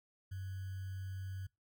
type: tone with sample-and-hold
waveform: sine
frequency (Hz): 94.9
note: F#2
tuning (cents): +44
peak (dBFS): -40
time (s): 0.31-1.47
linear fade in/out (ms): 10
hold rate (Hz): 1575
effects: noise-tail reverb RT60 0.2 s tail -22 dB re dry